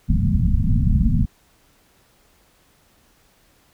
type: low-pass noise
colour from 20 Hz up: pink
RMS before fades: -17 dBFS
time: 0.08-1.26 s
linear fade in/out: 20 ms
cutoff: 240 Hz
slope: 96 dB/octave
effects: pink hiss -58 dBFS RMS until 3.73 s